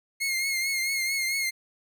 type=tone with vibrato; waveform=sawtooth; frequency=2145 Hz; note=C7; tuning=42 cents sharp; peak=-22 dBFS; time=0.2-1.51 s; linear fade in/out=20 ms; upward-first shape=triangle; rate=4.5 Hz; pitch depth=52 cents each way; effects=none